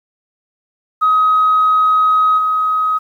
sine tone with level steps, 1264 Hz, D#6, 27 cents sharp, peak -8 / -12 dBFS, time 1.01-2.99 s, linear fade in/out 20 ms, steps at 2.37 s, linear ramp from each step 20 ms, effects tanh soft clip ceiling -5 dBFS + 8-bit

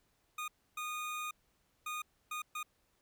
25% pulse tone bursts at uneven times, 1230 Hz, D#6, 20 cents flat, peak -34 dBFS, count 5, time 0.38-0.48 / 0.77-1.31 / 1.86-2.02 / 2.31-2.42 / 2.55-2.63 s, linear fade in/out 5 ms, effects pink hiss -75 dBFS RMS until 3.01 s

